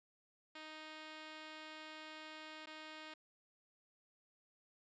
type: tone with dropouts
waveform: 5% pulse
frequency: 311.1 Hz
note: D#4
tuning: in tune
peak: -38 dBFS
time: 0.55-3.14 s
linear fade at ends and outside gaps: 5 ms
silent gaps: 2.659-2.67 s
effects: resampled to 16000 Hz